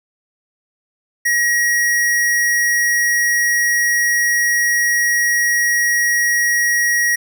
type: tone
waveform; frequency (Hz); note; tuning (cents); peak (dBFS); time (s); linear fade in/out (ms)
square; 1900; A#6; +33; -14; 1.25-7.16; 10
effects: none